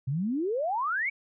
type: exponential sweep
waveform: sine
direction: up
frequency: 124.4 to 2319 Hz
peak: -26 dBFS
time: 0.07-1.1 s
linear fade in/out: 10 ms
effects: none